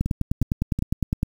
two click trains, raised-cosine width 5 ms, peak -13 / -9 dBFS, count 3 / 13, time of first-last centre 0.06-0.79 / 0.01-1.231 s, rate 2.74 / 9.83 Hz, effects 7-bit

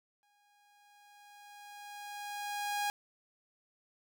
sawtooth tone with exponential growth, 821 Hz, G#5, 20 cents flat, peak -27 dBFS, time 0.23-2.9 s, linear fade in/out 0 ms, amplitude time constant 580 ms, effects none

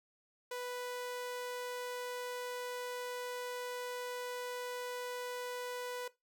sawtooth tone, 493.9 Hz, B4, in tune, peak -35 dBFS, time 0.51-6.08 s, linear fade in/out 5 ms, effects noise-tail reverb RT60 0.2 s tail -18 dB re dry

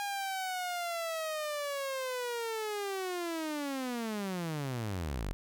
sawtooth linear sweep, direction down, 816 to 38.89 Hz, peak -30 dBFS, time 0-5.33 s, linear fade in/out 0 ms, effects none

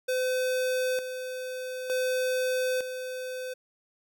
square tone with tremolo, 510 Hz, C5, 44 cents flat, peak -26 dBFS, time 0.08-3.54 s, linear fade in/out 10 ms, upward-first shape square, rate 0.55 Hz, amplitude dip 60%, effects none

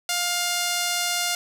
sawtooth tone with band-pass filter, 705 Hz, F5, 16 cents sharp, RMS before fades -25 dBFS, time 0.09-1.35 s, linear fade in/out 2 ms, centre 6700 Hz, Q 0.6, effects none

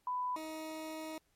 sine / 20% pulse tone pair in turn, 996 / 315.4 Hz, B5 / D#4, +14 / +24 cents, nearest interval octave + minor sixth, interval 1990 cents, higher first, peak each -33 / -36 dBFS, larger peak first, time 0.07-0.36 / 0.36-1.18 s, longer second, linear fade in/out 2 ms, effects pink hiss -75 dBFS RMS until 1.35 s + MP3 64 kbps

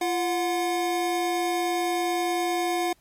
square tone pair together, 344.4 / 726 Hz, F4 / F#5, -24 / -33 cents, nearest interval octave + minor second, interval 1291 cents, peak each -27 dBFS, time 0.01-2.93 s, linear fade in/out 5 ms, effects pink hiss -63 dBFS RMS until 3 s + MP3 64 kbps

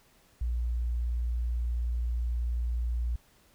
sine tone, 59.3 Hz, A#1, 30 cents sharp, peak -27 dBFS, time 0.41-3.16 s, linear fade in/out 5 ms, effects pink hiss -63 dBFS RMS until 3.54 s

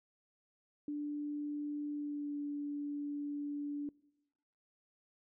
sine tone with pitch glide, 293.7 to 289.8 Hz, D4 to D4, 0 to -23 cents, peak -36 dBFS, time 0.88-3.89 s, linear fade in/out 2 ms, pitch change -23 cents, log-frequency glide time 1.91-2.38 s, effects noise-tail reverb RT60 1.0 s tail -24 dB re dry

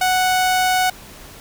sawtooth tone, 740 Hz, F#5, in tune, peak -11 dBFS, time 0.01-0.9 s, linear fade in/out 5 ms, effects pink hiss -40 dBFS RMS until 1.4 s

